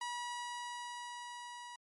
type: tone with level ramp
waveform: sawtooth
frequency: 967 Hz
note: B5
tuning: 37 cents flat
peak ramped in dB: -34 to -43 dBFS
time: 0.01-1.76 s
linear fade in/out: 5 ms
effects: MP3 48 kbps